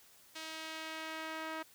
sawtooth tone with band-pass filter sweep, 318.2 Hz, D#4, 39 cents sharp, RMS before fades -43 dBFS, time 0.35-1.63 s, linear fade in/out 10 ms, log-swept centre 4000 to 1400 Hz, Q 0.85, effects white hiss -62 dBFS RMS until 1.74 s

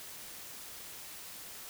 silence, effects white hiss -47 dBFS RMS until 1.69 s

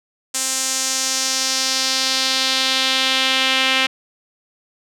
sawtooth tone with band-pass filter sweep, 263 Hz, C4, 9 cents sharp, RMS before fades -19 dBFS, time 0.34-3.87 s, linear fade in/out 10 ms, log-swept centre 7600 to 2800 Hz, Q 2.1, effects none

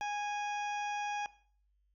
harmonic tone, 826 Hz, G#5, 10 cents flat, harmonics 1 / 2 / 3 / 4 / 6 / 7 / 8, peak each -35 / -44 / -44 / -50 / -57 / -52 / -62 dBFS, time 0.01-1.26 s, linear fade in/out 0 ms, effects noise-tail reverb RT60 0.5 s tail -18 dB re dry + added 50 Hz sine -70 dBFS peak until 1.94 s

